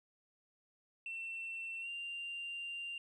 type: tone with pitch glide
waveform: sine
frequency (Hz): 2695 to 2784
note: E7 to F7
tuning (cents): +38 to -6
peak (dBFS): -39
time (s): 1.06-2.98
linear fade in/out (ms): 2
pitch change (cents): +56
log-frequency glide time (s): 1.8-1.89
effects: tanh soft clip ceiling -37 dBFS + 13-bit